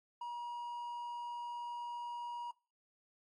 triangle tone, 956 Hz, A#5, 43 cents sharp, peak -38 dBFS, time 0.21-2.51 s, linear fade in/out 5 ms, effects noise-tail reverb RT60 0.4 s tail -24 dB re dry + AAC 32 kbps

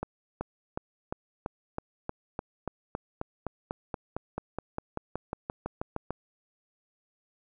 accelerating click train, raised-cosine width 1 ms, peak -18 dBFS, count 26, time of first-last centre 0.03-6.106 s, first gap 380 ms, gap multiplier 0.96, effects none

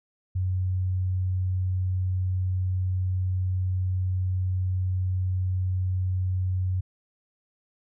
sine tone, 92.5 Hz, F#2, in tune, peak -23 dBFS, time 0.35-6.81 s, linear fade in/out 10 ms, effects none

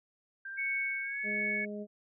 sine tone with pitch glide, 1581 to 1704.3 Hz, G6 to G#6, +14 to +44 cents, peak -39 dBFS, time 0.45-1.65 s, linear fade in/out 5 ms, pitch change +130 cents, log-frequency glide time 1.02-1.21 s
sine tone with tremolo, 2217 Hz, C#7, in tune, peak -30 dBFS, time 0.57-1.66 s, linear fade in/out 20 ms, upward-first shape sine, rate 1.4 Hz, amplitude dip 50%
harmonic tone, 207.7 Hz, G#3, in tune, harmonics 1 / 2 / 3, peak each -39 / -42 / -44 dBFS, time 1.23-1.87 s, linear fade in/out 50 ms
effects none

